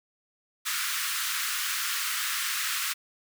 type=high-pass noise; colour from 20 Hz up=pink; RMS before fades=-30 dBFS; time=0.65-2.94 s; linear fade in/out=20 ms; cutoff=1200 Hz; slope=48 dB/octave; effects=none